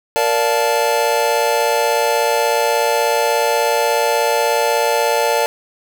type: chord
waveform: square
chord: Bb major seventh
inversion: none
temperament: just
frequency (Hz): 466.2 / 582.7 / 699.2 / 874.1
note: Bb4 / D5 / F5 / A5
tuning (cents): 0 / -14 / +2 / -12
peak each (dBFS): -20 / -20 / -24 / -19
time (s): 0.16-5.46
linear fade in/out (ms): 0
effects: none